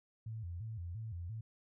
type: tone with vibrato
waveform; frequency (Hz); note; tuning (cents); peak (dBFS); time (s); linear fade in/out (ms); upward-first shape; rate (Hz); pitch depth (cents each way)
sine; 98; G2; 0; -40; 0.26-1.41; 5; square; 2.9; 220
effects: none